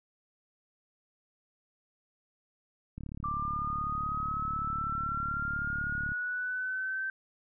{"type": "click train", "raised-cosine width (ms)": 5, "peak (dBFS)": -28, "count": 114, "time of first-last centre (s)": [2.98, 6.119], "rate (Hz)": 36}
{"type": "linear sweep", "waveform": "sine", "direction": "up", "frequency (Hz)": [1174.7, 1555], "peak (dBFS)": -31, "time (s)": [3.24, 7.1], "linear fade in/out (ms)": 2}
{"effects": []}